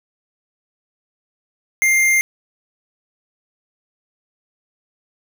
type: tone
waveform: square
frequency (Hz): 2106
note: C7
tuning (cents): +11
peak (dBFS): -13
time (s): 1.82-2.21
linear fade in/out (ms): 0
effects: none

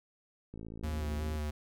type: click train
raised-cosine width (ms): 3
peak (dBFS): -32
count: 46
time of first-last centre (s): 0.54-1.355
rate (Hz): 55.2
type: tone with vibrato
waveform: square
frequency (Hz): 75.9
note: D#2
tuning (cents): -42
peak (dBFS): -34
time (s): 0.83-1.51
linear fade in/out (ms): 10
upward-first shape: square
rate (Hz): 2.7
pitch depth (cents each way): 21
effects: none

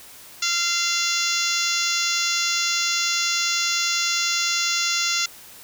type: harmonic tone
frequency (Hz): 690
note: F5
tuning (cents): -21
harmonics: 2 / 3 / 4 / 5 / 6 / 7 / 8 / 9 / 10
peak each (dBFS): -29 / -29 / -29 / -29 / -29 / -29 / -29 / -29 / -29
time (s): 0.42-5.26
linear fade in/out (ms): 5
effects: white hiss -44 dBFS RMS until 5.63 s

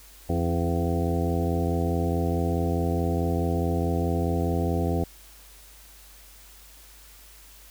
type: harmonic tone with a mistuned harmonic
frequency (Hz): 84.7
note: E2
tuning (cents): +48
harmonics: 1 / 2 / 3 / 4 / 5 / 6 / 8 / 9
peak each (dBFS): -26 / -29 / -31 / -32 / -33 / -34 / -35 / -36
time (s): 0.29-5.04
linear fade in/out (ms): 5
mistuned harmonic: 3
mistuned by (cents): +44
effects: added 50 Hz sine -51 dBFS peak until 7.7 s + white hiss -51 dBFS RMS until 7.7 s

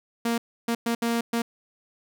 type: tone bursts at uneven times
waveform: sawtooth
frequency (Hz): 233.1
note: A#3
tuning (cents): 0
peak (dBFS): -19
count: 5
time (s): 0.25-0.38 / 0.68-0.75 / 0.86-0.95 / 1.02-1.21 / 1.33-1.42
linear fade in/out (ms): 5
effects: none

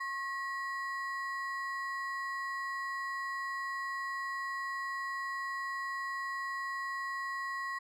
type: ring-modulated tone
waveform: triangle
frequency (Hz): 1500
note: F#6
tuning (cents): +23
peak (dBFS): -30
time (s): 0-7.79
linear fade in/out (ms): 10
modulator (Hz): 416
effects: none

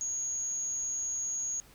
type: tone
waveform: sine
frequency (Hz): 6645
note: G#8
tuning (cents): 0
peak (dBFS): -31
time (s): 0.01-1.6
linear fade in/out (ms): 0
effects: pink hiss -58 dBFS RMS until 1.74 s

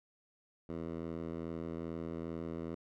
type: tone with band-pass filter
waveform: 10% pulse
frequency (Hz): 82.41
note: E2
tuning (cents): 0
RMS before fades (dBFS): -41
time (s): 0.69-2.75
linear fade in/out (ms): 5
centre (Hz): 310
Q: 0.64
effects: none

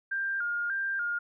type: tone with vibrato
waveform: sine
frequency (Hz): 1500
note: F#6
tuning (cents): +23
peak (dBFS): -28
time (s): 0.11-1.19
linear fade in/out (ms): 10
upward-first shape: square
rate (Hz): 1.7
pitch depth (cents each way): 97
effects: none

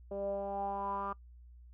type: tone with low-pass filter sweep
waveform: 10% pulse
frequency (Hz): 198.5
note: G3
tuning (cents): +22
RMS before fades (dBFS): -37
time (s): 0.11-1.13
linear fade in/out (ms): 5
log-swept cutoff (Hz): 520 to 1200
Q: 6.6
effects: noise-tail reverb RT60 0.1 s tail -23 dB re dry + added 60 Hz sine -52 dBFS peak until 1.73 s

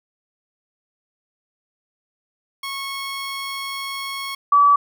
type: tone pair in turn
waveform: 15% pulse / sine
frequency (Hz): 1097 / 1148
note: C#6 / D6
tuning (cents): -18 / -40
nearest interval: minor second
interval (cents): 78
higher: second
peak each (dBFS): -20 / -10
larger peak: second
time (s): 2.63-4.35 / 4.52-4.76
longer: first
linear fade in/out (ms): 5
effects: none

